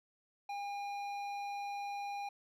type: tone with hard clipping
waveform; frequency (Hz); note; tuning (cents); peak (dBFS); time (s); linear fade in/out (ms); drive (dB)
triangle; 808; G#5; -48; -40; 0.49-2.29; 5; 14
effects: none